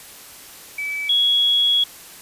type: tone pair in turn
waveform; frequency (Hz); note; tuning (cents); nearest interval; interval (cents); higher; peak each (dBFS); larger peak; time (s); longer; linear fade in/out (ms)
sine; 2300 / 3340; D7 / G#7; -37 / +9; tritone; 646; second; -23 / -14; second; 0.78-1.09 / 1.09-1.84; second; 5
effects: white hiss -41 dBFS RMS until 2.21 s + resampled to 32000 Hz